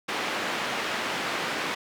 white band-pass noise, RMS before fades -30 dBFS, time 0.08-1.75 s, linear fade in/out 10 ms, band 200 to 2400 Hz, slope 12 dB/octave, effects none

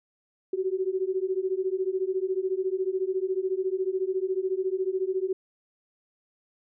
sine beating tone pair, 370 / 384 Hz, F#4 / G4, 0 / -36 cents, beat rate 14 Hz, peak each -28 dBFS, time 0.53-5.33 s, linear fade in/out 5 ms, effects none

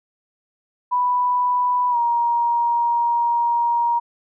sine tone with pitch glide, 987.8 to 943.7 Hz, B5 to A#5, 0 to +21 cents, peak -16 dBFS, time 0.91-4 s, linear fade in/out 20 ms, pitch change -79 cents, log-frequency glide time 1.9-1.97 s, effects none

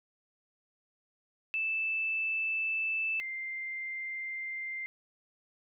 sine tone pair in turn, 2637 / 2093 Hz, E7 / C7, 0 / 0 cents, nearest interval major third, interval 400 cents, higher first, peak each -29 / -35 dBFS, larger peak first, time 1.54-3.2 / 3.2-4.86 s, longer neither, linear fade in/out 0 ms, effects none

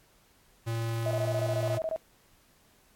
square tone, 114.7 Hz, A#2, 28 cents flat, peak -30 dBFS, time 0.66-1.79 s, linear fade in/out 20 ms
sine tone bursts, 642 Hz, E5, 46 cents flat, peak -28 dBFS, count 13, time 1.06-1.961 s, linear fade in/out 0 ms, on 49 ms, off 22 ms
effects pink hiss -63 dBFS RMS until 2.95 s + AAC 64 kbps

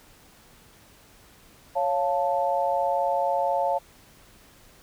sine chord, Db augmented, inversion none, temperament equal, 554.4 / 698.5 / 880 Hz, Db5 / F5 / A5, 0 / 0 / 0 cents, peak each -26 dBFS, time 1.75-3.79 s, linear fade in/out 20 ms, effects pink hiss -54 dBFS RMS until 4.82 s

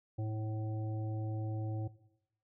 harmonic tone, 108.8 Hz, A2, 19 cents flat, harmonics 1 / 3 / 5 / 7, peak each -34 / -44 / -48 / -51 dBFS, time 0.18-1.88 s, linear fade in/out 10 ms, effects noise-tail reverb RT60 0.8 s tail -17 dB re dry

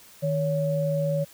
sine tone pair together, 155.56 / 562.1 Hz, D#3 / C#5, 0 / +24 cents, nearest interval octave + minor seventh, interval 2224 cents, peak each -25 dBFS, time 0.22-1.25 s, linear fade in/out 20 ms, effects white hiss -51 dBFS RMS until 1.33 s

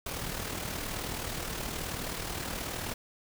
pink noise with amplitude modulation, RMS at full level -34 dBFS, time 0.06-2.94 s, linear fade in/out 5 ms, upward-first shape sine, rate 38.9 Hz, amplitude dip 50%, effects none

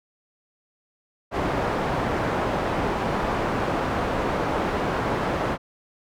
white low-pass noise, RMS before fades -25 dBFS, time 1.31-5.58 s, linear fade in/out 50 ms, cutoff 910 Hz, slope 12 dB/octave, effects none

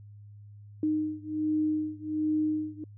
sine beating tone pair, 307.3 / 308.6 Hz, D#4 / D#4, -21 / -14 cents, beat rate 1.3 Hz, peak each -29 / -30 dBFS, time 0.83-2.84 s, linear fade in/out 2 ms, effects added 103 Hz sine -46 dBFS peak until 2.97 s

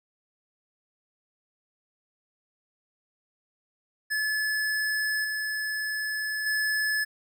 square tone with level steps, 1721 Hz, A6, 39 cents flat, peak -26 / -29 / -25 dBFS, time 4.1-7.05 s, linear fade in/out 20 ms, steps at 5.24 / 6.46 s, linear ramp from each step 5 ms, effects none

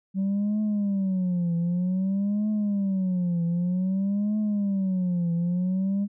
sine tone with vibrato, 190 Hz, F#3, 46 cents sharp, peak -20 dBFS, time 0.14-6.08 s, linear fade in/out 50 ms, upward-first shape triangle, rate 0.53 Hz, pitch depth 210 cents each way, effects tanh soft clip ceiling -21 dBFS

